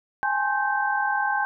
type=tone cluster; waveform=sine; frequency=815 / 855 / 1059 / 1557 Hz; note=G#5 / A5 / C6 / G6; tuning=-33 / -50 / +21 / -12 cents; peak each=-26 / -28 / -31 / -25 dBFS; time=0.23-1.45 s; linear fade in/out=0 ms; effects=none